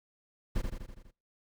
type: noise with echo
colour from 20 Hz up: brown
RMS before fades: -30 dBFS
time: 0.55-0.62 s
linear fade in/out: 10 ms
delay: 82 ms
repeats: 6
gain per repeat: -4 dB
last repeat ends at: 1.112 s
effects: noise-tail reverb RT60 0.3 s tail -22 dB re dry